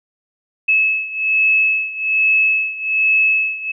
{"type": "beating tone pair", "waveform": "sine", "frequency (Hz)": [2593, 2594.2], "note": ["E7", "E7"], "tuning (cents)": [-29, -28], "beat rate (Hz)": 1.2, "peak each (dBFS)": [-15, -18], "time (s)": [0.68, 3.72], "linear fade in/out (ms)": 10, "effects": []}